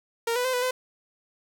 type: tone with pitch steps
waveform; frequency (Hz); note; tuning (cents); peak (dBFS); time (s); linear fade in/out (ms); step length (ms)
sawtooth; 463.5 / 494.5 / 515 / 494.7 / 509; A#4 / B4 / C5 / B4 / C5; -10 / +2 / -28 / +3 / -48; -20; 0.27-0.71; 5; 88
effects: none